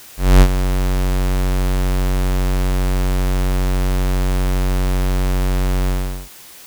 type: tone with ADSR envelope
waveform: square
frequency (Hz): 46.28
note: F#1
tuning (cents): +1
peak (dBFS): -4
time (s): 0.17-6.29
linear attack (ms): 240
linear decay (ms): 64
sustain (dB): -11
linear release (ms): 410
effects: white hiss -40 dBFS RMS until 6.66 s